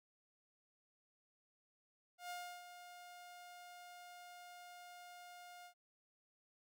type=tone with ADSR envelope; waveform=sawtooth; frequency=710 Hz; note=F5; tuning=28 cents sharp; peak=-40 dBFS; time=2.18-5.74 s; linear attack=120 ms; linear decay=320 ms; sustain=-10 dB; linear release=84 ms; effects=none

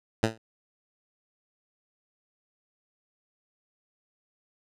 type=tone with exponential decay; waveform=10% pulse; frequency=111.5 Hz; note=A2; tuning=23 cents sharp; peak=-10 dBFS; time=0.23-0.38 s; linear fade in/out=5 ms; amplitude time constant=31 ms; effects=low-pass 8000 Hz 12 dB/octave

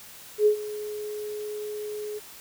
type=tone with ADSR envelope; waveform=sine; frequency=421.4 Hz; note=G#4; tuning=25 cents sharp; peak=-14 dBFS; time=0.38-2.2 s; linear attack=81 ms; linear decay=96 ms; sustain=-17 dB; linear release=26 ms; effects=white hiss -46 dBFS RMS until 2.4 s

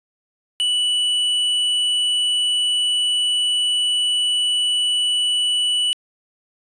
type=tone with hard clipping; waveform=triangle; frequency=2960 Hz; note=F#7; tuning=in tune; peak=-18 dBFS; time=0.6-5.93 s; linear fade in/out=0 ms; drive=9 dB; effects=resampled to 22050 Hz

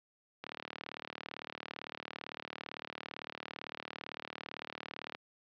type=click train; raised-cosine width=0.3 ms; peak=-24 dBFS; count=179; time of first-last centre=0.44-5.149 s; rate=37.8 Hz; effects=high-pass 200 Hz 12 dB/octave + low-pass 5000 Hz 12 dB/octave

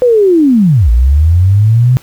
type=linear two-way sweep; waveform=sine; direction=down then up; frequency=510 to 55 to 129.6 Hz; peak=-4 dBFS; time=0.02-1.97 s; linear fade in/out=0 ms; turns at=0.9 s; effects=pink hiss -40 dBFS RMS until 2.02 s

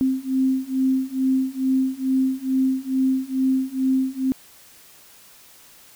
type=beating tone pair; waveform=sine; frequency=261.6 / 263.9 Hz; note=C4 / C4; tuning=0 / +15 cents; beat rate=2.3 Hz; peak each=-22 / -21 dBFS; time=0.01-4.32 s; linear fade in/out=0 ms; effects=white hiss -49 dBFS RMS until 5.95 s

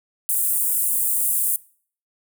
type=high-pass noise; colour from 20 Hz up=pink; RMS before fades=-21 dBFS; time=0.29-1.56 s; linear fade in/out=0 ms; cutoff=8600 Hz; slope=48 dB/octave; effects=noise-tail reverb RT60 0.5 s tail -22 dB re dry

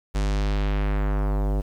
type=tone with low-pass filter sweep; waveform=square; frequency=50.4 Hz; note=G1; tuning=49 cents sharp; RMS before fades=-23 dBFS; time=0.14-1.62 s; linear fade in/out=20 ms; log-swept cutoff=8200 to 610 Hz; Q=1.2; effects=8-bit

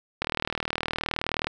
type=click train; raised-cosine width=0.3 ms; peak=-10 dBFS; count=50; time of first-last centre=0.22-1.47 s; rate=39.2 Hz; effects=none

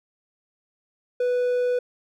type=tone; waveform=triangle; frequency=493.9 Hz; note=B4; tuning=in tune; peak=-18 dBFS; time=1.2-1.79 s; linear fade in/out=5 ms; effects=none

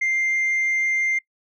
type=tone; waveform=sine; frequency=2098 Hz; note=C7; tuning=4 cents sharp; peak=-17 dBFS; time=0.01-1.19 s; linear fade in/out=10 ms; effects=noise-tail reverb RT60 0.1 s tail -23 dB re dry + tanh soft clip ceiling -17 dBFS

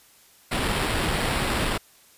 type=noise with sample-and-hold; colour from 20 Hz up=pink; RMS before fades=-25 dBFS; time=0.51-1.78 s; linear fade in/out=10 ms; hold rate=6300 Hz; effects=white hiss -55 dBFS RMS until 2.17 s + resampled to 32000 Hz

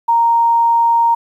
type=tone; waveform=sine; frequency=930 Hz; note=A#5; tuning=4 cents flat; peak=-9 dBFS; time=0.08-1.15 s; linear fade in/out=10 ms; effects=8-bit

